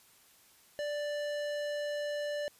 sine tone with hard clipping, 587.3 Hz, D5, in tune, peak -35 dBFS, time 0.79-2.48 s, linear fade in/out 0 ms, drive 16 dB, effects white hiss -62 dBFS RMS until 2.59 s + resampled to 32000 Hz

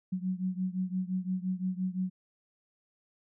sine beating tone pair, 183.1 / 188.9 Hz, F#3 / F#3, -18 / +36 cents, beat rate 5.8 Hz, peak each -32 / -34 dBFS, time 0.12-2.1 s, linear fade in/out 10 ms, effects none

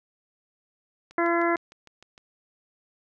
click train, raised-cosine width 0.2 ms, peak -31 dBFS, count 8, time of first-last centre 1.11-2.179 s, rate 6.55 Hz
harmonic tone, 340.1 Hz, F4, 46 cents flat, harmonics 1 / 2 / 3 / 4 / 5 / 6, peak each -24 / -27 / -29 / -30 / -31 / -32 dBFS, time 1.18-1.56 s, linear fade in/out 2 ms
effects none

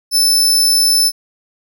sawtooth tone, 5274 Hz, E8, in tune, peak -7 dBFS, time 0.11-1.12 s, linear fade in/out 50 ms, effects none

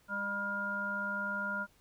harmonic tone with a mistuned harmonic, 201.5 Hz, G3, 48 cents sharp, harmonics 1 / 3 / 5 / 7, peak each -42 / -44 / -42 / -34 dBFS, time 0.08-1.67 s, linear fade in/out 50 ms, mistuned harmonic 5, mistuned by -54 cents, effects pink hiss -67 dBFS RMS until 1.8 s

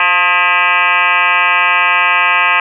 sine tone with frequency modulation, 1800 Hz, A6, 39 cents sharp, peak -8 dBFS, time 0-2.6 s, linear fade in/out 2 ms, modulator 183 Hz, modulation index 5.1, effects none

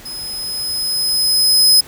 sawtooth tone with level ramp, 5070 Hz, D#8, 32 cents sharp, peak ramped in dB -24 to -4 dBFS, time 0.05-1.81 s, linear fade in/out 10 ms, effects pink hiss -39 dBFS RMS until 1.87 s

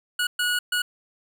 25% pulse tone bursts at uneven times, 1458 Hz, F#6, 26 cents flat, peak -18 dBFS, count 3, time 0.19-0.27 / 0.39-0.59 / 0.72-0.82 s, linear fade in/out 5 ms, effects none

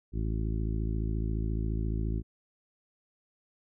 harmonic tone, 54.4 Hz, A1, 19 cents flat, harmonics 1 / 2 / 3 / 4 / 5 / 6 / 7, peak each -30 / -34 / -39 / -40 / -44 / -42 / -46 dBFS, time 0.12-2.23 s, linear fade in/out 50 ms, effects none

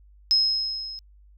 sine tone with level ramp, 5140 Hz, E8, 45 cents flat, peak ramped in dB -15 to -35 dBFS, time 0.31-0.99 s, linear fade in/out 0 ms, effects added 50 Hz sine -50 dBFS peak until 1.37 s

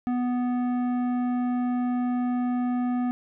sine tone with tanh clipping, 246.9 Hz, B3, in tune, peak -25 dBFS, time 0.07-3.11 s, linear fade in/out 0 ms, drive 12 dB, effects none

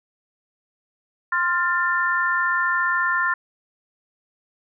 sine chord, F major, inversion second, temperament equal with one note detuned, 1046.5 / 1396.9 / 1782.5 Hz, C6 / F6 / A6, 0 / 0 / +22 cents, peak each -24 / -23 / -22 dBFS, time 1.32-3.34 s, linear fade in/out 5 ms, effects none

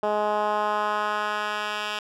10% pulse tone with band-pass filter sweep, 210 Hz, G#3, 19 cents sharp, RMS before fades -26 dBFS, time 0.03-1.99 s, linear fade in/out 2 ms, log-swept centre 630 to 2600 Hz, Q 1.4, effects none

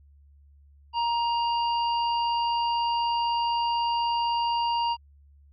harmonic tone, 939 Hz, A#5, 12 cents sharp, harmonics 1 / 3 / 5, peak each -23 / -33 / -37 dBFS, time 0.93-4.97 s, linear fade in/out 50 ms, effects added 71 Hz sine -52 dBFS peak until 5.52 s + MP3 96 kbps

